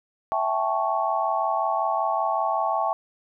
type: chord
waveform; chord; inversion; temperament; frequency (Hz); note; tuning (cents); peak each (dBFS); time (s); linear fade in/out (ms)
sine; A dominant seventh; second; equal with one note detuned; 659.3 / 784 / 869.4 / 1108.7; E5 / G5 / A5 / C#6; 0 / 0 / -21 / 0; -27; 0.32-2.93; 0
effects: none